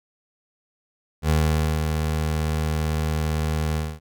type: tone with ADSR envelope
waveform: 25% pulse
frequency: 77.78 Hz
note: D#2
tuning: in tune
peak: -13 dBFS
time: 1.22-4 s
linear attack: 76 ms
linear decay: 500 ms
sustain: -5 dB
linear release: 240 ms
effects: none